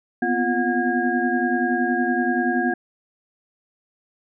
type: tone cluster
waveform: sine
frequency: 242.7 / 253.3 / 346.8 / 728 / 1634 Hz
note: B3 / B3 / F4 / F#5 / G#6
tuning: -30 / +44 / -12 / -28 / -29 cents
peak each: -25 dBFS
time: 0.22-2.74 s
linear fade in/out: 5 ms
effects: none